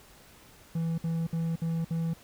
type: tone bursts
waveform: triangle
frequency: 164.81 Hz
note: E3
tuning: in tune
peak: -25 dBFS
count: 5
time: 0.75-2.136 s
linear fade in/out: 5 ms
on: 230 ms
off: 59 ms
effects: pink hiss -55 dBFS RMS until 2.23 s

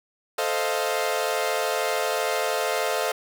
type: chord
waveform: sawtooth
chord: F dominant seventh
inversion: first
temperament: equal with one note detuned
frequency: 440 / 523.3 / 625.5 / 698.5 Hz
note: A4 / C5 / Eb5 / F5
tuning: 0 / 0 / +9 / 0 cents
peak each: -25 dBFS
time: 0.38-3.12 s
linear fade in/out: 5 ms
effects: none

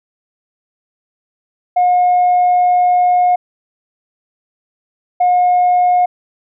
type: tone pair in turn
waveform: sine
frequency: 719 / 719 Hz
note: F#5 / F#5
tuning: -50 / -50 cents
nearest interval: unison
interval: 0 cents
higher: neither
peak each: -7 dBFS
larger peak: neither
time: 1.76-3.36 / 5.2-6.06 s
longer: first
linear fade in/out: 10 ms
effects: tanh soft clip ceiling -6 dBFS

